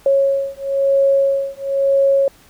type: beating tone pair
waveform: sine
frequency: 549 / 550 Hz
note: C#5 / C#5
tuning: -17 / -14 cents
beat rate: 1 Hz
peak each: -16 dBFS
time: 0.06-2.28 s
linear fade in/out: 2 ms
effects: pink hiss -49 dBFS RMS until 2.49 s